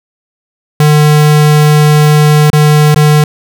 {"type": "tone with dropouts", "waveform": "square", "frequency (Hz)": 150.4, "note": "D3", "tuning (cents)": 42, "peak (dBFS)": -4, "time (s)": [0.8, 3.24], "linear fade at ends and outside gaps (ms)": 2, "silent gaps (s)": [[2.502, 2.531], [2.945, 2.96]], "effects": []}